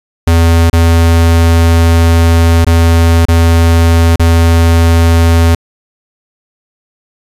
square tone with dropouts, 83.4 Hz, E2, 21 cents sharp, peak -5 dBFS, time 0.27-5.55 s, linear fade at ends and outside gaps 5 ms, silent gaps 0.699-0.73 / 2.647-2.666 / 3.254-3.284 / 4.16-4.195 s, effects resampled to 32000 Hz + 7-bit

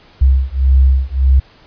sine beating tone pair, 65.41 / 67.11 Hz, C2 / C2, 0 / +45 cents, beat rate 1.7 Hz, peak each -11 dBFS, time 0.21-1.4 s, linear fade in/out 10 ms, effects pink hiss -46 dBFS RMS until 1.66 s + resampled to 11025 Hz

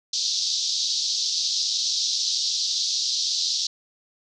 pink band-pass noise, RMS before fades -25 dBFS, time 0.13-3.67 s, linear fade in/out 5 ms, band 3800 to 6000 Hz, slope 48 dB/octave, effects none

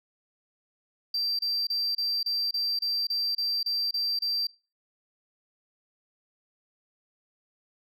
sine tone bursts, 4699 Hz, D8, in tune, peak -23 dBFS, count 12, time 1.14-4.47 s, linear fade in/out 5 ms, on 250 ms, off 30 ms, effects noise-tail reverb RT60 0.3 s tail -23 dB re dry + tanh soft clip ceiling -24 dBFS

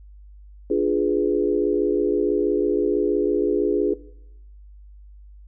sine chord, D diminished seventh, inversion none, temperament equal, 293.7 / 349.2 / 415.3 / 493.9 Hz, D4 / F4 / Ab4 / Cb5, 0 / 0 / 0 / 0 cents, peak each -24 / -23 / -21 / -27 dBFS, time 0.7-3.94 s, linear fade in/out 5 ms, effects noise-tail reverb RT60 0.8 s tail -19 dB re dry + added 50 Hz sine -42 dBFS peak until 5.47 s

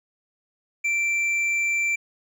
triangle tone with hard clipping, 2347 Hz, D7, 2 cents flat, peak -22 dBFS, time 0.84-1.96 s, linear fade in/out 10 ms, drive 8 dB, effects none

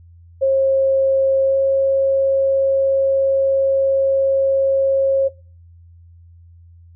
sine tone with pitch glide, 538 to 541.7 Hz, C5 to C#5, +48 to -40 cents, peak -12 dBFS, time 0.41-5.29 s, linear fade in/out 20 ms, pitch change +12 cents, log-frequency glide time 1.44-1.56 s, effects noise-tail reverb RT60 0.4 s tail -24 dB re dry + added 85 Hz sine -42 dBFS peak until 6.95 s

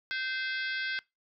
harmonic tone with a mistuned harmonic, 518 Hz, C5, 17 cents flat, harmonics 3 / 4 / 5 / 6 / 7 / 8 / 9 / 10, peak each -33 / -39 / -42 / -42 / -46 / -45 / -43 / -49 dBFS, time 0.11-0.99 s, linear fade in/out 0 ms, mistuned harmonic 6, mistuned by +100 cents, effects noise-tail reverb RT60 0.2 s tail -22 dB re dry

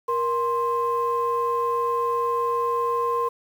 sine tone pair together, 471.5 / 1048.7 Hz, A#4 / C6, +20 / +4 cents, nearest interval octave + major second, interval 1384 cents, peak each -24 / -22 dBFS, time 0.08-3.29 s, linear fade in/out 10 ms, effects tanh soft clip ceiling -14 dBFS + 8-bit

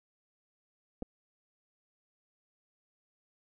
clicks, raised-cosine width 2 ms, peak -25 / -27 dBFS, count 2, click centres 1.023 / 1.027 s, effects none

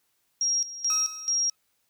sine tone with tremolo, 5620 Hz, F8, 10 cents sharp, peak -22 dBFS, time 0.41-1.5 s, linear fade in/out 2 ms, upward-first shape square, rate 2.3 Hz, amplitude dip 80%
sawtooth tone with exponential decay, 1282 Hz, E6, 49 cents flat, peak -27 dBFS, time 0.9-1.55 s, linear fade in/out 1 ms, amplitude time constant 140 ms
effects white hiss -72 dBFS RMS until 1.89 s

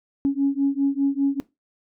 sine beating tone pair, 275.2 / 280.2 Hz, C#4 / C#4, -12 / +19 cents, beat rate 5 Hz, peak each -21 dBFS, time 0.25-1.4 s, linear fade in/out 0 ms, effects noise-tail reverb RT60 0.2 s tail -18 dB re dry + tanh soft clip ceiling -11 dBFS

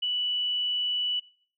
sine tone, 2960 Hz, F#7, in tune, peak -25 dBFS, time 0.02-1.2 s, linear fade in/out 10 ms, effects noise-tail reverb RT60 0.5 s tail -21 dB re dry

